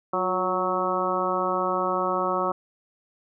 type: harmonic tone with a mistuned harmonic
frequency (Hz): 185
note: F#3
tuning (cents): 0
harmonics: 1 / 2 / 3 / 4 / 5 / 6 / 7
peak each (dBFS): -35 / -30 / -29 / -31 / -32 / -28 / -29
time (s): 0.13-2.52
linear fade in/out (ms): 5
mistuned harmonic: 2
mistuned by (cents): -44
effects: none